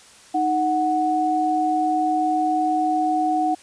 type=tone pair together; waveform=sine; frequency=311.1 / 739.3 Hz; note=D#4 / F#5; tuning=0 / -2 cents; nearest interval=octave + minor third; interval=1498 cents; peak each=-23 / -19 dBFS; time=0.34-3.55 s; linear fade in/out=10 ms; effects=white hiss -48 dBFS RMS until 3.62 s + resampled to 22050 Hz